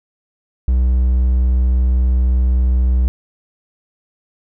triangle tone, 62.6 Hz, B1, 24 cents sharp, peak -9 dBFS, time 0.68-3.08 s, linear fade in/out 0 ms, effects none

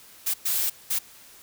blue noise bursts at uneven times, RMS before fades -25 dBFS, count 3, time 0.26-0.34 / 0.45-0.7 / 0.9-0.99 s, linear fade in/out 10 ms, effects white hiss -50 dBFS RMS until 1.42 s

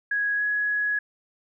sine tone with pitch glide, 1661.2 to 1677.6 Hz, G#6 to G#6, 0 to +17 cents, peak -22 dBFS, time 0.11-0.99 s, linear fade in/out 5 ms, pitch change +17 cents, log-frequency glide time 0.36-0.42 s, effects none

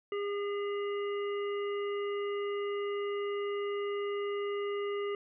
harmonic tone, 406.2 Hz, G#4, 38 cents flat, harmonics 1 / 3 / 5 / 7, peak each -32 / -42 / -46 / -49 dBFS, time 0.12-5.15 s, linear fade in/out 2 ms, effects none

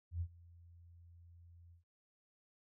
sine tone with ADSR envelope, 85.6 Hz, F2, 34 cents flat, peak -34 dBFS, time 0.11-1.84 s, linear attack 99 ms, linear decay 66 ms, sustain -23 dB, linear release 120 ms, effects none

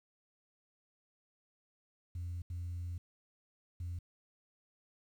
sine tone bursts at uneven times, 87.31 Hz, F2, in tune, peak -36 dBFS, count 3, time 2.15-2.42 / 2.5-2.98 / 3.8-3.99 s, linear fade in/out 5 ms, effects tanh soft clip ceiling -35 dBFS + 11-bit

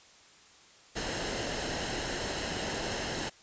pink noise with comb filter, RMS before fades -34 dBFS, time 0.95-3.3 s, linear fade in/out 20 ms, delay 0.85 ms, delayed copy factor -0.5, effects white hiss -57 dBFS RMS until 3.42 s + resampled to 16000 Hz

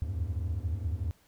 triangle tone cluster, 72.4 / 78.2 / 82.7 / 92.3 / 103.2 Hz, D2 / D#2 / E2 / F#2 / G#2, -24 / +9 / +6 / -4 / -10 cents, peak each -39 / -31 / -39 / -33 / -35 dBFS, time 0.02-1.11 s, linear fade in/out 0 ms, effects tanh soft clip ceiling -19 dBFS + pink hiss -65 dBFS RMS until 1.27 s

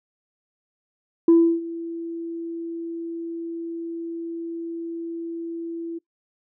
sine tone with ADSR envelope, 334.1 Hz, E4, 23 cents sharp, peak -8 dBFS, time 1.28-5.99 s, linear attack 4 ms, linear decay 320 ms, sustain -20 dB, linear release 15 ms, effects noise-tail reverb RT60 0.1 s tail -21 dB re dry + tanh soft clip ceiling -8 dBFS

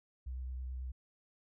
sine tone with vibrato, 63.7 Hz, C2, 46 cents flat, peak -38 dBFS, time 0.26-0.92 s, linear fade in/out 10 ms, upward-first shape sine, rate 9.2 Hz, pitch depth 21 cents each way, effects none

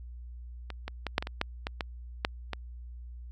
clicks, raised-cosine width 0.3 ms, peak -23 / -20 / -16 / -8 / -18 / -20 / -11 / -16 / -15 / -9 / -17 dBFS, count 11, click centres 0.703 / 0.88 / 1.067 / 1.181 / 1.225 / 1.271 / 1.414 / 1.669 / 1.808 / 2.249 / 2.533 s, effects added 60 Hz sine -41 dBFS peak until 3.31 s

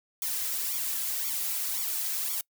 blue noise with flanger, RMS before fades -31 dBFS, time 0.22-2.41 s, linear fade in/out 2 ms, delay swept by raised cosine 0.88 to 3.08 ms, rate 1.9 Hz, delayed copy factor +0.95, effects noise-tail reverb RT60 0.1 s tail -25 dB re dry

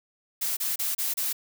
blue noise bursts, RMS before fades -28 dBFS, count 5, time 0.41-1.33 s, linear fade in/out 10 ms, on 160 ms, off 30 ms, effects none

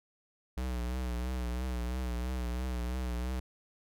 square tone with vibrato, 61.74 Hz, B1, in tune, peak -33 dBFS, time 0.57-3.4 s, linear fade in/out 5 ms, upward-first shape triangle, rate 3 Hz, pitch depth 76 cents each way, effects none

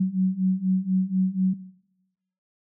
sine beating tone pair, 185 / 189.1 Hz, F#3 / F#3, 0 / +38 cents, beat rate 4.1 Hz, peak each -24 / -23 dBFS, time 0-1.54 s, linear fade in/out 10 ms, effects noise-tail reverb RT60 0.9 s tail -18 dB re dry

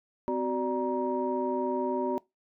sine tone cluster, 256 / 374.3 / 588 / 943 Hz, C4 / F#4 / D5 / A#5, -38 / +20 / +2 / +20 cents, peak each -32 / -30 / -33 / -32 dBFS, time 0.28-2.18 s, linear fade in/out 0 ms, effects noise-tail reverb RT60 0.2 s tail -23 dB re dry + tanh soft clip ceiling -16 dBFS

